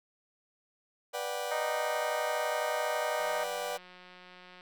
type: chord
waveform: 35% pulse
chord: G major seventh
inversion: first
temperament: just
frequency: 490 / 588 / 735 / 784 Hz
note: B4 / D5 / F#5 / G5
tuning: -14 / +2 / -12 / 0 cents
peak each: -37 / -36 / -38 / -40 dBFS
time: 1.13-3.78 s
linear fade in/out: 20 ms
type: harmonic tone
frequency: 310 Hz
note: D#4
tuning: 6 cents flat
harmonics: 2 / 3 / 4 / 5 / 6 / 7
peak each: -34 / -38 / -40 / -42 / -44 / -45 dBFS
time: 1.51-3.44 s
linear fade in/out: 5 ms
type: click train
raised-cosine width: 0.3 ms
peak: -36 dBFS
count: 256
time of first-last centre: 3.2-4.609 s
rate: 181 Hz
effects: none